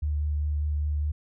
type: tone with vibrato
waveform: sine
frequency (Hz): 74.4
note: D2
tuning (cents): +23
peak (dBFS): -24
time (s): 0.02-1.12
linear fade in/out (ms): 10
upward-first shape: triangle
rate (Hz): 5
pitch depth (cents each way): 15
effects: none